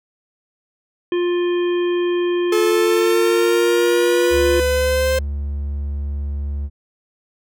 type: harmonic tone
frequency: 351.8 Hz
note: F4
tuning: 13 cents sharp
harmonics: 1 / 3 / 5 / 7 / 9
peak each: -16 / -32 / -34 / -36 / -35 dBFS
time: 1.12-4.6 s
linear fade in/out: 2 ms
type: exponential sweep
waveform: 45% pulse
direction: up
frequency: 430.7 to 523.3 Hz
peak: -16 dBFS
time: 2.52-5.19 s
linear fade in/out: 5 ms
type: tone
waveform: triangle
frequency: 71.3 Hz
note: C#2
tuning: 49 cents sharp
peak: -19 dBFS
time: 4.3-6.7 s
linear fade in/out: 50 ms
effects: none